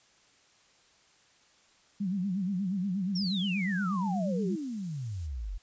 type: tone with vibrato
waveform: sine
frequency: 190.3 Hz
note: F#3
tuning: 49 cents sharp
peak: -28 dBFS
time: 2-4.56 s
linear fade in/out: 10 ms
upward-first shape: sine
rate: 8.4 Hz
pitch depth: 130 cents each way
type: exponential sweep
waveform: sine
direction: down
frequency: 5650 to 41.03 Hz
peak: -33 dBFS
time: 3.15-5.58 s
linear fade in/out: 10 ms
type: noise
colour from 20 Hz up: violet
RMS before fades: -48 dBFS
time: 3.25-5.28 s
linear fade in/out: 20 ms
effects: white hiss -63 dBFS RMS until 5.62 s + resampled to 16000 Hz